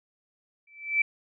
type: tone with exponential growth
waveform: sine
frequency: 2322 Hz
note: D7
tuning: 20 cents flat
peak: -17 dBFS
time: 0.67-1.02 s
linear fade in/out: 5 ms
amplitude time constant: 74 ms
effects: none